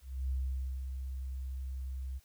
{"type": "tone with ADSR envelope", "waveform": "sine", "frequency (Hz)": 65.41, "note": "C2", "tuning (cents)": 0, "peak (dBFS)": -30, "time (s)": [0.01, 2.2], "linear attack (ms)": 290, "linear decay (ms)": 510, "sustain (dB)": -6, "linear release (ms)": 32, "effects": ["white hiss -67 dBFS RMS until 2.24 s"]}